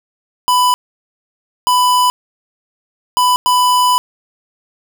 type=tone bursts at uneven times; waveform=square; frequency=995 Hz; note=B5; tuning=13 cents sharp; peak=-10 dBFS; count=4; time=0.48-0.74 / 1.67-2.1 / 3.17-3.36 / 3.46-3.98 s; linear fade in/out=0 ms; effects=8-bit